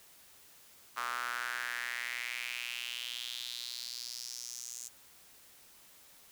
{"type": "tone with high-pass filter sweep", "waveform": "sawtooth", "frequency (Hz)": 121.1, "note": "B2", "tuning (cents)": -34, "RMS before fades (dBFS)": -40, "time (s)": [0.96, 4.89], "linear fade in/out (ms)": 20, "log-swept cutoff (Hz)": [1200, 7000], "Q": 4.1, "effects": ["white hiss -59 dBFS RMS until 6.31 s"]}